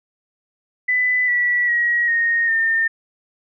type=tone with pitch steps; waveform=sine; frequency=1998 / 1950.1 / 1903.4 / 1857.8 / 1813.2 Hz; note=B6 / B6 / A#6 / A#6 / A#6; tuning=+20 / -22 / +36 / -6 / -48 cents; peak=-15 dBFS; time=0.88-2.88 s; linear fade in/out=10 ms; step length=400 ms; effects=none